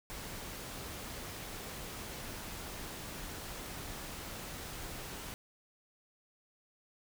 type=noise; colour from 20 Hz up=pink; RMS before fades=-44 dBFS; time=0.1-5.34 s; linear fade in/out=0 ms; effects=none